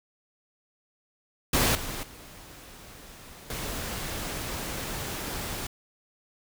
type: noise with level steps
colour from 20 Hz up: pink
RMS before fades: -23 / -35 / -47 / -34 dBFS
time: 1.53-5.67 s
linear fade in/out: 5 ms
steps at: 1.75 / 2.03 / 3.5 s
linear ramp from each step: 2 ms
effects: none